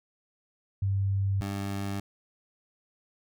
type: tone pair in turn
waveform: sine / 20% pulse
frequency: 98 / 99.25 Hz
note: G2 / G2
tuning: 0 / +22 cents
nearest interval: unison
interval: 22 cents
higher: second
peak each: -24 / -26 dBFS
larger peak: first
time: 0.82-1.41 / 1.41-2 s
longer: neither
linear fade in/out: 5 ms
effects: none